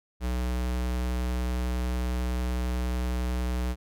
square tone with vibrato, 61.74 Hz, B1, in tune, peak -27 dBFS, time 0.2-3.76 s, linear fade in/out 50 ms, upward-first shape sine, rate 11 Hz, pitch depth 8 cents each way, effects none

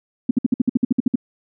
sine tone bursts, 246.9 Hz, B3, in tune, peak -11 dBFS, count 12, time 0.29-1.157 s, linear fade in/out 5 ms, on 20 ms, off 57 ms, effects none

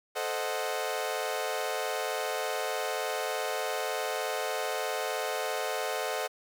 sawtooth chord, A diminished seventh, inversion none, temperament equal, 440 / 523.3 / 622.3 / 740 Hz, A4 / C5 / Eb5 / Gb5, 0 / 0 / 0 / 0 cents, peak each -32 dBFS, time 0.15-6.28 s, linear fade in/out 20 ms, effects none

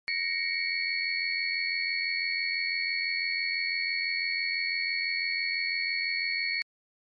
sine tone cluster, 1877 / 2188 / 2274 / 4396 Hz, A#6 / C#7 / C#7 / C#8, +11 / -23 / +44 / -15 cents, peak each -35 / -31 / -33 / -33 dBFS, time 0.08-6.62 s, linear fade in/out 0 ms, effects MP3 48 kbps

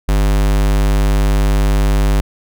square tone, 50 Hz, G1, 35 cents sharp, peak -11 dBFS, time 0.08-2.21 s, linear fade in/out 10 ms, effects none

